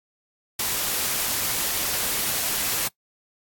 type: noise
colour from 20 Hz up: white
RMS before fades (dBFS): -25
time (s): 0.59-2.88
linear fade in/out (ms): 5
effects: noise-tail reverb RT60 0.1 s tail -22 dB re dry + AAC 64 kbps